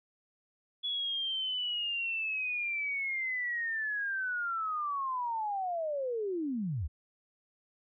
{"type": "linear sweep", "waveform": "sine", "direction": "down", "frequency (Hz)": [3404, 61.2], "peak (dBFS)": -31, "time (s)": [0.83, 6.88], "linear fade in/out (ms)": 20, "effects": []}